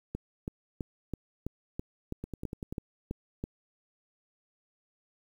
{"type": "two click trains", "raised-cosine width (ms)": 3, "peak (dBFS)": [-21, -24], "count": [11, 6], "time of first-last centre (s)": [[0.15, 3.439], [2.24, 2.725]], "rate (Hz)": [3.04, 10.3], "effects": ["9-bit"]}